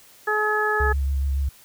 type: harmonic tone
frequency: 425.2 Hz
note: G#4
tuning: 41 cents sharp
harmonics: 1 / 2 / 3 / 4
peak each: -25 / -27 / -26 / -23 dBFS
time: 0.27-0.93 s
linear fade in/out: 10 ms
type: tone with vibrato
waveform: sine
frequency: 68.7 Hz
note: C#2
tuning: 15 cents flat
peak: -20 dBFS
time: 0.8-1.49 s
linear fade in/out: 5 ms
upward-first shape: triangle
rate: 7.1 Hz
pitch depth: 36 cents each way
effects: white hiss -51 dBFS RMS until 1.64 s